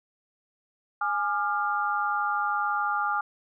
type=chord; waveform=sine; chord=D diminished; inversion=second; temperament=equal with one note detuned; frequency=830.6 / 1198.6 / 1396.9 Hz; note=Ab5 / D6 / F6; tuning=0 / +35 / 0 cents; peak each=-29 / -28 / -29 dBFS; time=1.01-3.21 s; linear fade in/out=5 ms; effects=none